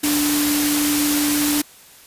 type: tone in noise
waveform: sine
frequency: 293.7 Hz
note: D4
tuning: in tune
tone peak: -18 dBFS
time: 0.03-1.62 s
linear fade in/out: 10 ms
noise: white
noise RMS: -21 dBFS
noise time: 0.03-1.62 s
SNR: 0 dB
effects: white hiss -46 dBFS RMS until 2.06 s + resampled to 32000 Hz